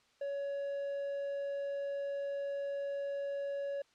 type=tone; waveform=triangle; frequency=561 Hz; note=C#5; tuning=21 cents sharp; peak=-33 dBFS; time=0.21-3.82 s; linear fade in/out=5 ms; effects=white hiss -69 dBFS RMS until 3.94 s + low-pass 5000 Hz 12 dB/octave